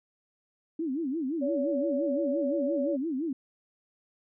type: tone with vibrato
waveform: sine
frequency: 293.7 Hz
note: D4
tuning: in tune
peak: -28 dBFS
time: 0.79-3.33 s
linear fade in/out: 5 ms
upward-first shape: sine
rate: 5.8 Hz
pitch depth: 250 cents each way
type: tone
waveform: sine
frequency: 567 Hz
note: C#5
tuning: 39 cents sharp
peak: -28 dBFS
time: 1.41-2.97 s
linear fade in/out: 20 ms
effects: none